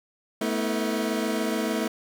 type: chord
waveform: 25% pulse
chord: A suspended second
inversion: none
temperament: equal with one note detuned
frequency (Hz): 220 / 246.9 / 321.5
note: A3 / B3 / E4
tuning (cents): 0 / 0 / -43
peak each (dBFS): -24 / -27 / -26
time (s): 0.41-1.88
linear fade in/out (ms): 5
effects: none